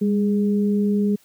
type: tone pair together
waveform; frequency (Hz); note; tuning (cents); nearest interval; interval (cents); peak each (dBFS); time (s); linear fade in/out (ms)
sine; 202.7 / 415.3; G#3 / G#4; -42 / 0; octave; 1242; -17 / -25; 0.01-1.16; 10
effects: white hiss -57 dBFS RMS until 1.24 s + high-pass 100 Hz 12 dB/octave